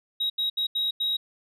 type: tone bursts at uneven times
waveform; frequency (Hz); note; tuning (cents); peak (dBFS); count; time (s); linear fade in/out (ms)
sine; 3812; A#7; +38; -21; 5; 0.2-0.3 / 0.38-0.5 / 0.57-0.67 / 0.75-0.91 / 1-1.17; 10
effects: tanh soft clip ceiling -22 dBFS